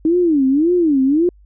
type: tone with vibrato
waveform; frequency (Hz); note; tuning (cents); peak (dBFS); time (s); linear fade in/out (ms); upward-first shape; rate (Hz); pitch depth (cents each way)
sine; 307.1; D#4; -23; -11; 0.05-1.29; 2; sine; 1.8; 270
effects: added 50 Hz sine -44 dBFS peak until 1.45 s